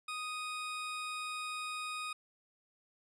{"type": "tone", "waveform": "20% pulse", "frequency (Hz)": 1244.5, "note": "D#6", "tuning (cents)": 0, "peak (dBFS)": -33, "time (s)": [0.08, 2.13], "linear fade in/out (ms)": 5, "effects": ["resampled to 22050 Hz"]}